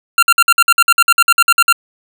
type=tone bursts; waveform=25% pulse; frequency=1377 Hz; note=F6; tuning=25 cents flat; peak=-3 dBFS; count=16; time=0.18-1.726 s; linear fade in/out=2 ms; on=46 ms; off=54 ms; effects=none